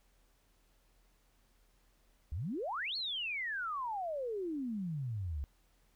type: exponential two-way sweep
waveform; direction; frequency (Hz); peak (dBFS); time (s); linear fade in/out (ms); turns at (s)
sine; up then down; 66.3 to 4435 to 66.3; -35; 2.32-5.44; 0; 2.96
effects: added 40 Hz sine -68 dBFS peak until 5.95 s + pink hiss -73 dBFS RMS until 5.95 s